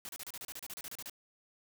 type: noise bursts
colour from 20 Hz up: white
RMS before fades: -44 dBFS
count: 15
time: 0.05-1.097 s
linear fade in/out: 0 ms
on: 39 ms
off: 33 ms
effects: none